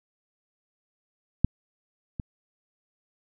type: clicks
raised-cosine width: 5 ms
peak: -6 / -19 dBFS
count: 2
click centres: 1.446 / 2.198 s
effects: none